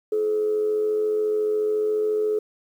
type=tone with amplitude modulation; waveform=sine; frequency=426.7 Hz; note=G#4; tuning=47 cents sharp; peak=-17 dBFS; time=0.12-2.39 s; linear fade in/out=5 ms; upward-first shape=sine; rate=94.2 Hz; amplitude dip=45%; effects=tanh soft clip ceiling -14 dBFS + 9-bit